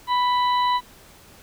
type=harmonic tone with a mistuned harmonic; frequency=987.8 Hz; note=B5; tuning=in tune; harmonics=1 / 2 / 3 / 4; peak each=-18 / -32 / -34 / -31 dBFS; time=0.07-0.81 s; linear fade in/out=50 ms; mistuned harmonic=3; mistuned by=+22 cents; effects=pink hiss -49 dBFS RMS until 1.42 s